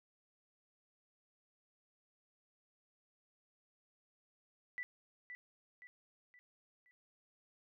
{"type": "tone with echo", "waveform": "sine", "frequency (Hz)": 1975.5, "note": "B6", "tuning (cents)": 0, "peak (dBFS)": -39, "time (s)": [4.78, 4.83], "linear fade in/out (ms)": 0, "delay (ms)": 520, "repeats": 4, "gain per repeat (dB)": -7, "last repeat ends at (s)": 6.91, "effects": []}